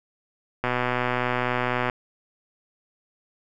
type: click train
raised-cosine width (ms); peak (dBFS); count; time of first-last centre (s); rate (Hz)
0.5; -9; 157; 0.64-1.898; 124
effects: none